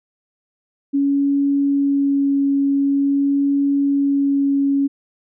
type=tone with vibrato; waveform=sine; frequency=279.4 Hz; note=C#4; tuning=14 cents sharp; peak=-14 dBFS; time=0.93-4.88 s; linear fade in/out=20 ms; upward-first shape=sine; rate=0.46 Hz; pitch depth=8 cents each way; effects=none